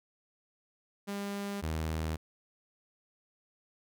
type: tone pair in turn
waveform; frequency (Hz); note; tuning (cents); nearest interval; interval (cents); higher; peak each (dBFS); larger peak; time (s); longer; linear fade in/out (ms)
sawtooth; 200.9 / 79.31; G3 / D#2; +43 / +34; octave + major third; 1609; first; -31 / -28; second; 1.07-1.62 / 1.62-2.17; neither; 20
effects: none